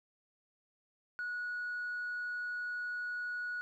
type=tone with tanh clipping; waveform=triangle; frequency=1461 Hz; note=F#6; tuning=22 cents flat; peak=-36 dBFS; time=1.19-3.61 s; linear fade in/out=0 ms; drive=5 dB; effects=none